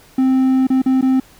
triangle tone with dropouts, 261.6 Hz, C4, in tune, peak -9 dBFS, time 0.18-1.2 s, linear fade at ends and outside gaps 5 ms, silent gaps 0.67-0.701 / 0.819-0.86 / 1.012-1.025 s, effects pink hiss -47 dBFS RMS until 1.39 s

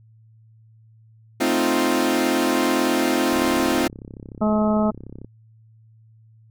sawtooth chord, F dominant seventh, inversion first, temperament equal, 220 / 261.6 / 311.1 / 349.2 Hz, A3 / C4 / Eb4 / F4, 0 / 0 / 0 / 0 cents, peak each -24 / -18 / -20 / -19 dBFS, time 1.4-3.88 s, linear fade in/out 10 ms
click train, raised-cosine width 3 ms, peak -24 dBFS, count 65, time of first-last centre 3.33-5.246 s, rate 33.4 Hz
harmonic tone, 213.2 Hz, G#3, 46 cents sharp, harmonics 1 / 2 / 3 / 4 / 5 / 6, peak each -18 / -28 / -23 / -29 / -34 / -30 dBFS, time 4.41-4.91 s, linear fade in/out 10 ms
effects added 111 Hz sine -49 dBFS peak until 6.5 s

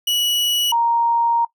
40% pulse / sine tone pair in turn, 2934 / 933.3 Hz, F#7 / A#5, -15 / +2 cents, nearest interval octave + minor sixth, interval 1983 cents, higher first, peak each -16 / -14 dBFS, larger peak second, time 0.07-0.72 / 0.72-1.45 s, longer second, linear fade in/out 5 ms, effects noise-tail reverb RT60 0.1 s tail -20 dB re dry

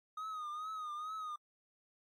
triangle tone with vibrato, 1244.5 Hz, D#6, in tune, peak -38 dBFS, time 0.17-1.36 s, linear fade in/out 5 ms, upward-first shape triangle, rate 2.3 Hz, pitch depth 82 cents each way, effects AAC 48 kbps

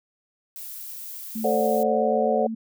violet noise, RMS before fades -37 dBFS, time 0.56-1.83 s, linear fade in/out 0 ms
sine tone with pitch glide, 221 to 224.1 Hz, A3 to A3, +8 to +32 cents, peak -27 dBFS, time 1.35-2.55 s, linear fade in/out 10 ms, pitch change +24 cents, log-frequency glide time 1.54-2.16 s
sine chord, D dominant seventh, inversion second, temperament just, 440.5 / 528.6 / 587.3 / 734.2 Hz, A4 / C5 / D5 / F#5, +2 / +18 / 0 / -14 cents, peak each -25 dBFS, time 1.44-2.47 s, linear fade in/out 5 ms
effects none

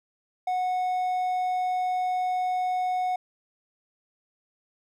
triangle tone, 734 Hz, F#5, 14 cents flat, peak -22 dBFS, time 0.47-3.16 s, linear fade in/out 5 ms, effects none

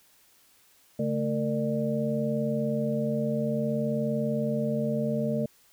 sine tone cluster, 140.6 / 221.2 / 459 / 596 Hz, C#3 / A3 / A#4 / D5, +25 / +9 / -27 / +25 cents, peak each -32 / -28 / -33 / -31 dBFS, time 0.99-5.46 s, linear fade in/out 5 ms, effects white hiss -61 dBFS RMS until 5.72 s

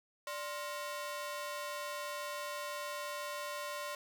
sawtooth ring-modulated tone, 821 Hz, G#5, 20 cents flat, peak -32 dBFS, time 0.27-3.95 s, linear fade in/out 2 ms, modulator 233 Hz, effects none

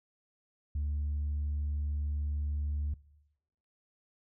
sine tone, 73.42 Hz, D2, in tune, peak -28 dBFS, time 0.75-2.94 s, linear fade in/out 5 ms, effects noise-tail reverb RT60 0.9 s tail -22 dB re dry + tanh soft clip ceiling -28 dBFS

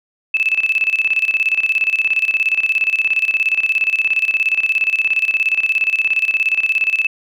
sine tone with tremolo, 2620 Hz, E7, 11 cents flat, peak -11 dBFS, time 0.34-7.07 s, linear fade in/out 5 ms, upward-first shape square, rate 17 Hz, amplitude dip 75%, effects none

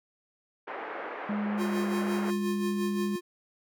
pink band-pass noise, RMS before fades -38 dBFS, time 0.67-2.31 s, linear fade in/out 10 ms, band 380 to 2000 Hz, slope 24 dB/octave
sine tone with pitch glide, 207.7 to 204.1 Hz, G#3 to G#3, 0 to -30 cents, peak -28 dBFS, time 1.29-3.16 s, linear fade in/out 5 ms, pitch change -30 cents, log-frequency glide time 1.57-1.73 s
square tone with tremolo, 353.6 Hz, F4, 22 cents sharp, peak -30 dBFS, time 1.57-3.21 s, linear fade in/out 50 ms, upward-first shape sine, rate 5.7 Hz, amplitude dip 55%
effects none

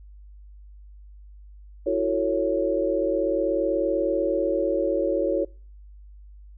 sine chord, F# minor seventh, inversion third, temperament equal with one note detuned, 329.6 / 370 / 445.9 / 554.4 Hz, E4 / F#4 / A4 / C#5, 0 / 0 / +23 / 0 cents, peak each -27 / -27 / -28 / -24 dBFS, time 1.86-5.45 s, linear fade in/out 10 ms, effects noise-tail reverb RT60 0.4 s tail -25 dB re dry + added 50 Hz sine -43 dBFS peak until 6.57 s

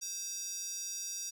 square tone with high-pass filter, 523.3 Hz, C5, in tune, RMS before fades -40 dBFS, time 0.01-1.31 s, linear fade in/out 20 ms, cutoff 5700 Hz, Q 5.3, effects none

